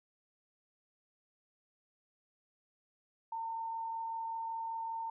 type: tone with amplitude modulation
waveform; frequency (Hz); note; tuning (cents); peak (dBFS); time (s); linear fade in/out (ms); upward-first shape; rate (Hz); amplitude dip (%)
sine; 907; A#5; -48; -35; 3.32-5.1; 5; sine; 45.2; 25
effects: none